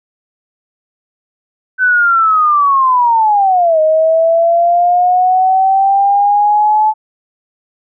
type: linear two-way sweep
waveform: sine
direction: down then up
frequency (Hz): 1526 to 622.3 to 867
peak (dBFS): -7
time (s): 1.78-6.94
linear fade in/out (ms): 50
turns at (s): 3.8
effects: none